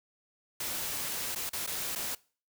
white noise with dropouts, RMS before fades -35 dBFS, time 0.6-2.15 s, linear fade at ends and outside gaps 5 ms, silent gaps 1.35-1.358 / 1.494-1.531 / 1.665-1.673 / 1.952-1.958 s, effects noise-tail reverb RT60 0.4 s tail -23 dB re dry

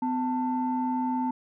sine tone pair together, 253.2 / 888.3 Hz, B3 / A5, +43 / +16 cents, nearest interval octave + minor seventh, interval 2173 cents, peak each -26 / -28 dBFS, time 0.02-1.31 s, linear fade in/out 5 ms, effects tanh soft clip ceiling -18 dBFS

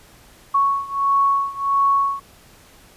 sine beating tone pair, 1108.7 / 1110.2 Hz, C#6 / C#6, 0 / +2 cents, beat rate 1.5 Hz, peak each -18 / -20 dBFS, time 0.54-2.2 s, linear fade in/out 10 ms, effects pink hiss -49 dBFS RMS until 2.96 s + resampled to 32000 Hz

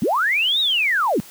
sine linear two-way sweep, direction up then down, 162.8 to 3854 to 162.8 Hz, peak -16 dBFS, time 0.02-1.2 s, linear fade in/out 0 ms, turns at 0.6 s, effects white hiss -43 dBFS RMS until 1.3 s + high-pass 100 Hz 12 dB/octave

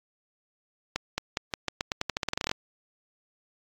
accelerating click train, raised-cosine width 0.2 ms, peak -10 dBFS, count 19, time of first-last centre 0.96-2.514 s, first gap 220 ms, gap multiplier 0.87, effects AAC 64 kbps

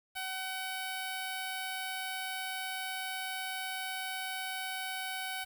5% pulse tone with notch filter, 756 Hz, F#5, 37 cents sharp, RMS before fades -38 dBFS, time 0.15-5.45 s, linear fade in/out 20 ms, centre 6400 Hz, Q 0.51, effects 9-bit

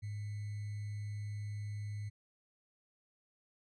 sine tone with sample-and-hold, 104 Hz, G#2, 3 cents sharp, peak -38 dBFS, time 0.02-2.1 s, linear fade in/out 20 ms, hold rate 2100 Hz, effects resampled to 22050 Hz

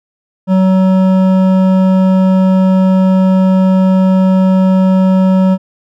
sine tone with hard clipping, 188.1 Hz, F#3, 29 cents sharp, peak -8 dBFS, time 0.47-5.58 s, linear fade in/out 50 ms, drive 11 dB, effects none

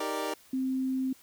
25% pulse chord, Eb major seventh, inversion none, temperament equal, 311.1 / 392 / 466.2 / 587.3 Hz, Eb4 / G4 / Bb4 / D5, 0 / 0 / 0 / 0 cents, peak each -33 dBFS, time 0-0.34 s, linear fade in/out 5 ms
sine tone, 261.6 Hz, C4, in tune, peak -27 dBFS, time 0.53-1.13 s, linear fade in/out 5 ms
effects white hiss -58 dBFS RMS until 1.22 s

